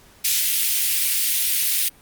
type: high-pass noise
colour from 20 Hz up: white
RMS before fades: -20 dBFS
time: 0.24-1.89 s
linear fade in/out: 10 ms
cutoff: 2200 Hz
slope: 24 dB/octave
effects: pink hiss -51 dBFS RMS until 2.01 s + Opus 48 kbps